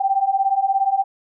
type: beating tone pair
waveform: sine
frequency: 770 / 787 Hz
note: G5 / G5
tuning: -31 / +7 cents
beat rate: 17 Hz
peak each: -20 / -18 dBFS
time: 0-1.04 s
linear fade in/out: 10 ms
effects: none